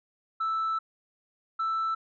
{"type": "tone pair in turn", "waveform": "sine", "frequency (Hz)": [1318.5, 1323.5], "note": ["E6", "E6"], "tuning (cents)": [0, 7], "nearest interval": "unison", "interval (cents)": 7, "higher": "second", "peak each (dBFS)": -24, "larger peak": "neither", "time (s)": [[0.4, 0.79], [1.59, 1.95]], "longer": "first", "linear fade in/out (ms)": 10, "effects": ["tanh soft clip ceiling -24 dBFS"]}